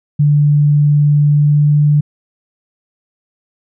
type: tone with pitch glide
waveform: sine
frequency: 146.83 to 147.85 Hz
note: D3 to D3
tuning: 0 to +12 cents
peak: -7 dBFS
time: 0.19-2.01 s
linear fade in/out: 10 ms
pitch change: +12 cents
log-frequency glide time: 1.27-1.79 s
effects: none